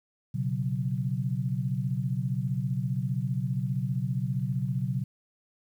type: chord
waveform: sine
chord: B suspended second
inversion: none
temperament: equal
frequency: 123.47 / 138.59 / 185 Hz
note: B2 / C#3 / F#3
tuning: 0 / 0 / 0 cents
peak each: -30 / -30 / -33 dBFS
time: 0.34-5.04 s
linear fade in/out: 10 ms
effects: 10-bit